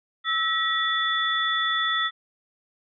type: tone cluster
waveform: sine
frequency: 1311 / 1918 / 3465 Hz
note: E6 / A#6 / A7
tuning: -10 / +49 / -27 cents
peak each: -26 dBFS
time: 0.24-2.11 s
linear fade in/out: 50 ms
effects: none